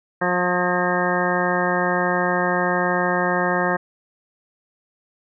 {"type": "harmonic tone with a mistuned harmonic", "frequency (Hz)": 178.7, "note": "F3", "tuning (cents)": 40, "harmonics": [1, 2, 3, 4, 5, 6, 7, 9, 10], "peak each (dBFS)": [-26, -26, -25, -26, -28, -28, -29, -26, -27], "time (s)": [0.21, 3.77], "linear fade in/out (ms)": 10, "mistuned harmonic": 10, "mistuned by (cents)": 46, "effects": []}